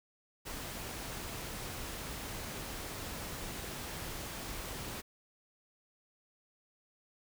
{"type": "noise", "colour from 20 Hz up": "pink", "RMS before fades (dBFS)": -42, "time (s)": [0.45, 5.02], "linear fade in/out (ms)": 20, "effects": []}